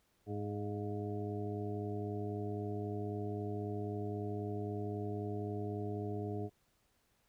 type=harmonic tone with a mistuned harmonic; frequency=103.83 Hz; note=G#2; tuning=in tune; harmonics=1 / 2 / 3 / 4 / 6 / 7; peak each=-40 / -45 / -44 / -42 / -52 / -48 dBFS; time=0.26-6.5 s; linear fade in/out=50 ms; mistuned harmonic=7; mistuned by=-31 cents; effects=pink hiss -75 dBFS RMS until 7.28 s